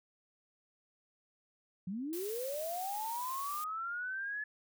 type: linear sweep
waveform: sine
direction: up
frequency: 171.8 to 1723 Hz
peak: -36 dBFS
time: 1.87-4.44 s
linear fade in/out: 5 ms
type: noise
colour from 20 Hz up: blue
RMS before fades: -45 dBFS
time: 2.13-3.64 s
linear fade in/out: 0 ms
effects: none